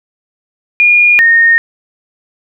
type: tone pair in turn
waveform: sine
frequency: 2430 / 1843.7 Hz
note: D#7 / A#6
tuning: -42 / -20 cents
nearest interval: perfect fourth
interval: 478 cents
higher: first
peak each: -4 dBFS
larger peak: neither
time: 0.8-1.19 / 1.19-1.58 s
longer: neither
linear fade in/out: 0 ms
effects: none